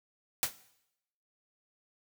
white noise with exponential decay, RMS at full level -25 dBFS, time 0.43-0.55 s, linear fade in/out 0 ms, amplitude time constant 24 ms, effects noise-tail reverb RT60 0.8 s tail -17 dB re dry

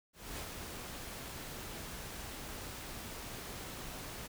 pink noise with ADSR envelope, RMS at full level -42 dBFS, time 0.13-4.28 s, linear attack 240 ms, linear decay 100 ms, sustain -3 dB, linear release 20 ms, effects none

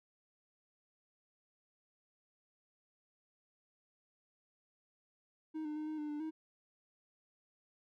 triangle tone with pitch steps, 313.5 / 301.6 / 306.7 / 310.2 / 299.8 / 296.3 / 315.7 Hz, D#4 / D4 / D#4 / D#4 / D4 / D4 / D#4, +13 / +46 / -25 / -5 / +36 / +15 / +25 cents, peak -36 dBFS, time 5.54-6.31 s, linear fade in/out 20 ms, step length 110 ms, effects none

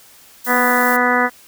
violet noise, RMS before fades -26 dBFS, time 0.44-0.97 s, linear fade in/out 10 ms
harmonic tone, 246.9 Hz, B3, in tune, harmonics 1 / 2 / 3 / 4 / 5 / 6 / 7 / 8, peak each -21 / -21 / -21 / -21 / -21 / -21 / -21 / -21 dBFS, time 0.46-1.3 s, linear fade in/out 50 ms
effects white hiss -46 dBFS RMS until 1.47 s

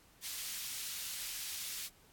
pink high-pass noise, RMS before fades -42 dBFS, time 0.21-1.9 s, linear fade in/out 50 ms, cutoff 3200 Hz, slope 12 dB/octave, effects pink hiss -64 dBFS RMS until 2.12 s + AAC 64 kbps

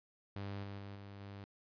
sawtooth tone with level steps, 99.7 Hz, G2, 30 cents sharp, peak -37 / -40 / -42 / -45 / -43 dBFS, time 0.36-1.44 s, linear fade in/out 0 ms, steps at 0.63 / 0.78 / 0.95 / 1.2 s, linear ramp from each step 10 ms, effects resampled to 11025 Hz

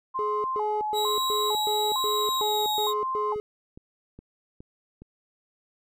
sine tone with vibrato, 944 Hz, A#5, 22 cents sharp, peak -26 dBFS, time 0.14-3.35 s, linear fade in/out 20 ms, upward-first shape square, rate 1.1 Hz, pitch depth 180 cents each way
triangle tone bursts, 422.1 Hz, G#4, 28 cents sharp, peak -26 dBFS, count 9, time 0.19-3.4 s, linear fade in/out 0 ms, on 250 ms, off 120 ms
40% pulse tone with pitch glide, 3866 to 3771 Hz, B7 to A#7, -38 to +19 cents, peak -26 dBFS, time 0.93-2.94 s, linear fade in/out 50 ms, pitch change -43 cents, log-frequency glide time 2-2.74 s
click train, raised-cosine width 3 ms, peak -31 dBFS, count 5, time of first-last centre 3.36-5.02 s, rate 2.41 Hz
effects none

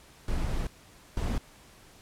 brown noise bursts at uneven times, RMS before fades -29 dBFS, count 2, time 0.28-0.67 / 1.17-1.38 s, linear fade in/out 2 ms, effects pink hiss -55 dBFS RMS until 2.01 s + low-pass 12000 Hz 12 dB/octave

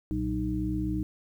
harmonic tone with a mistuned harmonic, 61.74 Hz, B1, in tune, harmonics 1 / 2 / 3 / 5, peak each -33 / -35 / -34 / -30 dBFS, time 0.11-1.03 s, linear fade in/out 0 ms, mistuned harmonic 2, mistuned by -98 cents, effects 10-bit

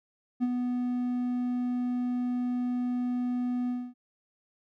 triangle tone with ADSR envelope, 246.9 Hz, B3, in tune, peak -20 dBFS, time 0.4-3.94 s, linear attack 31 ms, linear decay 37 ms, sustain -5 dB, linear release 250 ms, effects none

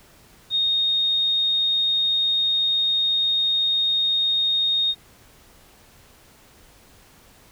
sine tone, 3706 Hz, A#7, 11 cents flat, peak -18 dBFS, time 0.5-4.95 s, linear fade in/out 50 ms, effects pink hiss -52 dBFS RMS until 7.51 s

